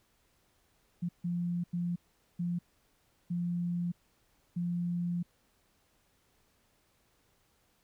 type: tone bursts at uneven times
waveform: sine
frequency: 174.1 Hz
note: F3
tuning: 5 cents flat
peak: -30 dBFS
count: 6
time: 1.02-1.09 / 1.24-1.64 / 1.73-1.96 / 2.39-2.59 / 3.3-3.92 / 4.56-5.23 s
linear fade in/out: 10 ms
effects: pink hiss -71 dBFS RMS until 7.83 s